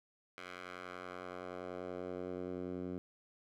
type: tone with band-pass filter sweep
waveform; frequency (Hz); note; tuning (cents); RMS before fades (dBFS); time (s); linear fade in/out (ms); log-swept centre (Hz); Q
10% pulse; 90.5; F#2; -38; -44; 0.38-2.98; 0; 2000 to 250; 1.1
effects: none